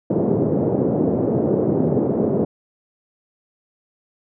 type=band-pass noise; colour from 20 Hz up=white; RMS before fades=-19 dBFS; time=0.1-2.45 s; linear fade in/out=5 ms; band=120 to 480 Hz; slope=24 dB/octave; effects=none